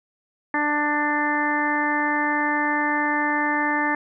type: harmonic tone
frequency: 295.9 Hz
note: D4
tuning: 13 cents sharp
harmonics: 1 / 2 / 3 / 4 / 5 / 6 / 7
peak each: -26 / -33 / -25 / -30 / -35 / -24 / -31 dBFS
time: 0.54-3.95 s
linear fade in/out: 2 ms
effects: none